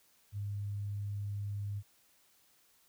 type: tone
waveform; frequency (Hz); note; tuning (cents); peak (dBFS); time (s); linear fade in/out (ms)
sine; 101.7; G#2; -36; -35; 0.32-1.83; 50
effects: white hiss -68 dBFS RMS until 2.88 s